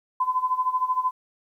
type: tone with tremolo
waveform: sine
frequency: 1017 Hz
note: C6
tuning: 50 cents flat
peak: -18 dBFS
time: 0.2-1.11 s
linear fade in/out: 5 ms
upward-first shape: sine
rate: 13 Hz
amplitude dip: 80%
effects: 10-bit

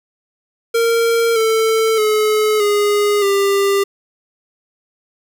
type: tone with pitch steps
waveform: square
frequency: 461.7 / 444.7 / 428.3 / 412.5 / 397.3 Hz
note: A#4 / A4 / A4 / G#4 / G4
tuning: -17 / +18 / -47 / -12 / +23 cents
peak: -13 dBFS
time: 0.74-3.84 s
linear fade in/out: 10 ms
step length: 620 ms
effects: 8-bit

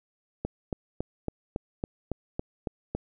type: click train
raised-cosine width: 2 ms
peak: -16 dBFS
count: 10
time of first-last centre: 0.45-2.95 s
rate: 3.6 Hz
effects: none

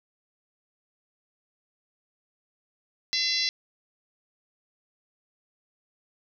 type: harmonic tone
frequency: 679 Hz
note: F5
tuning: 49 cents flat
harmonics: 3 / 4 / 5 / 6 / 7 / 8 / 9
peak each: -33 / -36 / -34 / -28 / -30 / -31 / -38 dBFS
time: 3.13-3.49 s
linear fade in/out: 0 ms
effects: none

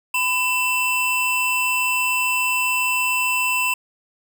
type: tone pair together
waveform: square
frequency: 1002 / 2675 Hz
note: B5 / E7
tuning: +25 / +25 cents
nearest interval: octave + perfect fourth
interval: 1700 cents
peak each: -25 / -20 dBFS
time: 0.14-3.74 s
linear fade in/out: 5 ms
effects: none

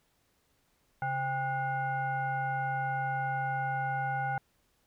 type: tone with frequency modulation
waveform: sine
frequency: 797 Hz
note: G5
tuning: 28 cents sharp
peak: -29 dBFS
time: 1.02-4.38 s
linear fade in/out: 2 ms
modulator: 661 Hz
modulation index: 0.98
effects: pink hiss -72 dBFS RMS until 4.86 s

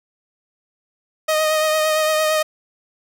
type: tone with vibrato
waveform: sawtooth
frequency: 622.3 Hz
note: D#5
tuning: in tune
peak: -12 dBFS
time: 1.28-2.43 s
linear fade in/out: 10 ms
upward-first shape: triangle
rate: 8.8 Hz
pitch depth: 25 cents each way
effects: none

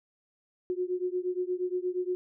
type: beating tone pair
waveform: sine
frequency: 359.3 / 367.8 Hz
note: F4 / F#4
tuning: +49 / -10 cents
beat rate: 8.5 Hz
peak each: -31 / -32 dBFS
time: 0.7-2.15 s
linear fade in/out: 0 ms
effects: none

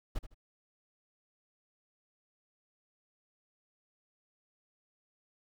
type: noise with echo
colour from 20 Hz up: brown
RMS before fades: -33 dBFS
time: 0.15-0.19 s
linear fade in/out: 10 ms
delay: 78 ms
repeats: 2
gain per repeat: -12 dB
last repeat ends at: 0.346 s
effects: none

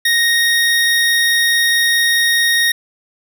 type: tone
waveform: 25% pulse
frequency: 1864.7 Hz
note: A#6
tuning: in tune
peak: -8 dBFS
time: 0.05-2.72 s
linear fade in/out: 5 ms
effects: none

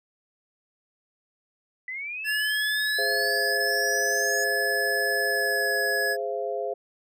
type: linear sweep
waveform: sine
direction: up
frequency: 1979 to 6710 Hz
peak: -31 dBFS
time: 1.88-4.44 s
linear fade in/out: 2 ms
type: tone with pitch glide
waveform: square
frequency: 1712 to 1688.4 Hz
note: A6 to G#6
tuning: -48 to +28 cents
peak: -25 dBFS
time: 2.24-6.17 s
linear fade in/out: 50 ms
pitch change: -24 cents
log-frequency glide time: 5.27-5.76 s
type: chord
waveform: sine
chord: F minor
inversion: first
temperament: equal with one note detuned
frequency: 415.3 / 523.3 / 680.5 Hz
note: Ab4 / C5 / F5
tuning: 0 / 0 / -45 cents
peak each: -31 dBFS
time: 2.98-6.74 s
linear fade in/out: 10 ms
effects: none

